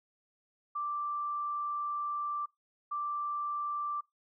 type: tone bursts at uneven times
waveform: sine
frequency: 1174.7 Hz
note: D6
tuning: in tune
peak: -32 dBFS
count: 2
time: 0.75-2.46 / 2.91-4.01 s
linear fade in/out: 10 ms
effects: noise-tail reverb RT60 0.2 s tail -25 dB re dry